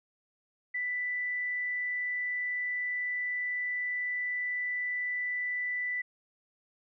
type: tone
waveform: sine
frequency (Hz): 1982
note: B6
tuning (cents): +6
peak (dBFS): -30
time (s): 0.74-6.02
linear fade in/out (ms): 10
effects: none